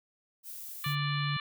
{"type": "noise", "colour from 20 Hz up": "violet", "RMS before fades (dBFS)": -43, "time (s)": [0.43, 0.96], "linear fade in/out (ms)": 50}
{"type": "harmonic tone", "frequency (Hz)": 587.3, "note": "D5", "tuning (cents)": 0, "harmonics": [2, 3, 4, 5, 6, 7], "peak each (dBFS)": [-37, -39, -40, -41, -42, -42], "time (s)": [0.84, 1.4], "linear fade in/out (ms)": 2}
{"type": "tone", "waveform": "sine", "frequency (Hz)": 144.5, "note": "D3", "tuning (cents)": -28, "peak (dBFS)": -30, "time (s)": [0.86, 1.37], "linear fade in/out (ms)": 5}
{"effects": []}